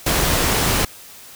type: noise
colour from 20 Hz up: pink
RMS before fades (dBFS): -18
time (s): 0.06-0.85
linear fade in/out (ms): 5
effects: white hiss -41 dBFS RMS until 1.35 s